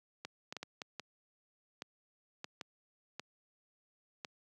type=clicks; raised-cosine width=0.2 ms; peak=-24 dBFS; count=11; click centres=0.25 / 0.525 / 0.567 / 0.63 / 0.818 / 0.997 / 1.821 / 2.444 / 2.612 / 3.196 / 4.248 s; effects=high-pass 150 Hz 12 dB/octave